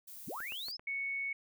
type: noise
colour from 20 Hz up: violet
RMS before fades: -49 dBFS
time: 0.07-0.72 s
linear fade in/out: 10 ms
type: linear sweep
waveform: sine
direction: up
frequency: 77 to 5330 Hz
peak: -39 dBFS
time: 0.27-0.77 s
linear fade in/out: 10 ms
type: clicks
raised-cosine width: 0.5 ms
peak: -35 dBFS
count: 4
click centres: 0.404 / 0.522 / 0.684 / 0.795 s
type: tone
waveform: sine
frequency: 2216 Hz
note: C#7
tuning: 1 cent flat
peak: -34 dBFS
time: 0.87-1.33 s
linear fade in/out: 5 ms
effects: none